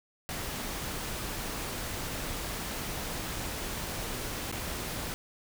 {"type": "noise with dropouts", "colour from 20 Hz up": "pink", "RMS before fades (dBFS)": -36, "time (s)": [0.29, 5.14], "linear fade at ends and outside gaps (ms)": 0, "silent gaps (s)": [4.515, 4.525], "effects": []}